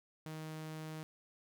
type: tone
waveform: sawtooth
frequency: 156.9 Hz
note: D#3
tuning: 15 cents sharp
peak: -39 dBFS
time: 0.26-1.03 s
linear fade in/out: 0 ms
effects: none